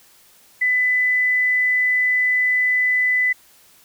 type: tone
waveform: sine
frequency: 2000 Hz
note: B6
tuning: 21 cents sharp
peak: -15 dBFS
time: 0.61-3.33 s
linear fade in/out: 10 ms
effects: white hiss -52 dBFS RMS until 3.84 s